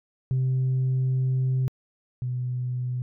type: tone pair in turn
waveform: sine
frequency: 130 / 125 Hz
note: C3 / B2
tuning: -11 / +21 cents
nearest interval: minor second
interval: 68 cents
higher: first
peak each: -19 / -25 dBFS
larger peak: first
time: 0.31-1.68 / 2.22-3.02 s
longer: first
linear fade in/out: 0 ms
effects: tanh soft clip ceiling -19 dBFS

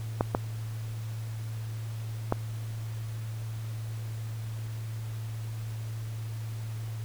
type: clicks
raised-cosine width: 1 ms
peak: -10 dBFS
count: 3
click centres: 0.209 / 0.349 / 2.324 s
effects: added 111 Hz sine -33 dBFS peak until 7.04 s + pink hiss -50 dBFS RMS until 7.04 s

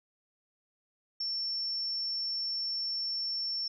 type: tone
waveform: sine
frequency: 5420 Hz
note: E8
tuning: 47 cents sharp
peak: -31 dBFS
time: 1.2-3.68 s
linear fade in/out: 5 ms
effects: none

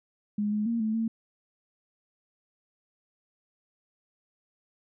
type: tone with pitch steps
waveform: sine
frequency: 207.9 / 211 / 231.9 / 218.2 / 225.5 Hz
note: G#3 / G#3 / A#3 / A3 / A3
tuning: +2 / +28 / -9 / -14 / +43 cents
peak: -25 dBFS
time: 0.38-1.08 s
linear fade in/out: 5 ms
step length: 140 ms
effects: none

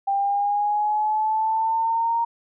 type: linear sweep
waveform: sine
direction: up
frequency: 789 to 932.3 Hz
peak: -19 dBFS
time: 0.07-2.25 s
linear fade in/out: 10 ms
effects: none

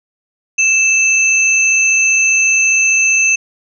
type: tone pair together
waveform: sine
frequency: 2637 / 6272 Hz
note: E7 / G8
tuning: 0 / 0 cents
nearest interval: octave + minor third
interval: 1500 cents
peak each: -10 / -15 dBFS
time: 0.58-3.36 s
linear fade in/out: 10 ms
effects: none

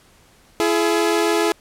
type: tone pair together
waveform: sawtooth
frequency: 336.7 / 423.2 Hz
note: E4 / G#4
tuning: +37 / +33 cents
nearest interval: major third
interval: 396 cents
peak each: -15 dBFS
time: 0.6-1.52 s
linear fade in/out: 0 ms
effects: pink hiss -53 dBFS RMS until 1.6 s + low-pass 12000 Hz 12 dB/octave

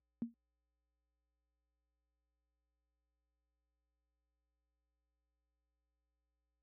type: tone with exponential decay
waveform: sine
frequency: 233.1 Hz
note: A#3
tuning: in tune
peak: -31 dBFS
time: 0.22-0.34 s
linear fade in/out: 0 ms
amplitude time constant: 26 ms
effects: added 60 Hz sine -70 dBFS peak until 6.62 s + high-pass 150 Hz 12 dB/octave

